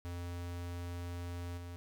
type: tone with level steps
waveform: square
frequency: 87.31 Hz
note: F2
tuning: in tune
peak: -40 / -44 dBFS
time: 0.05-1.76 s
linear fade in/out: 0 ms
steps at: 1.57 s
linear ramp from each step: 10 ms
effects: none